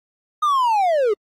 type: linear sweep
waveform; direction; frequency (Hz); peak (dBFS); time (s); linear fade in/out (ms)
triangle; down; 1244.5 to 392; -13; 0.42-1.14; 10
effects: AAC 48 kbps